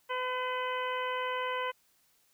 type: harmonic tone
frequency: 506 Hz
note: B4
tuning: 42 cents sharp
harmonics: 1 / 2 / 3 / 4 / 5 / 6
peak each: -36 / -34 / -40 / -41 / -44 / -43 dBFS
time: 0.09-1.72 s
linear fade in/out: 20 ms
effects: white hiss -69 dBFS RMS until 2.33 s